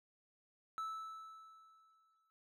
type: tone with exponential decay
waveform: triangle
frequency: 1311 Hz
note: E6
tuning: 10 cents flat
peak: -36 dBFS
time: 0.78-2.3 s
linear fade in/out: 0 ms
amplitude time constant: 330 ms
effects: none